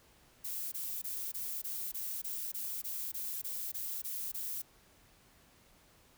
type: noise bursts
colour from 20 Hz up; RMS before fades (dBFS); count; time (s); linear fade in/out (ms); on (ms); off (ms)
violet; -39; 14; 0.44-4.62; 10; 280; 20
effects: pink hiss -64 dBFS RMS until 6.17 s